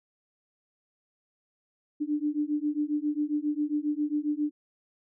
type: beating tone pair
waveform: sine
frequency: 293.7 / 301.1 Hz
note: D4 / D4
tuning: 0 / +43 cents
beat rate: 7.4 Hz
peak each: -29 dBFS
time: 2-4.51 s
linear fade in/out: 20 ms
effects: none